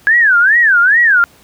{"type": "tone with vibrato", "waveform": "sine", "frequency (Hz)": 1637, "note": "G#6", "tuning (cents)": -25, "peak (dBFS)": -6, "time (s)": [0.07, 1.24], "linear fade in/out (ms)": 0, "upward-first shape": "sine", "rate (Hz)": 2.4, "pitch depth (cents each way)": 280, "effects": ["pink hiss -46 dBFS RMS until 1.43 s", "high-pass 60 Hz 12 dB/octave"]}